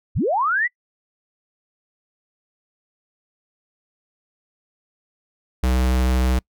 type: linear sweep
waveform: sine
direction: up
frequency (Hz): 32.7 to 2020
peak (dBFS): -17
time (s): 0.15-0.68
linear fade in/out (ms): 20
type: tone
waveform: square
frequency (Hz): 63.4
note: B1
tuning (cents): +46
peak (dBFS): -17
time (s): 5.63-6.39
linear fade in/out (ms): 5
effects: noise-tail reverb RT60 0.1 s tail -26 dB re dry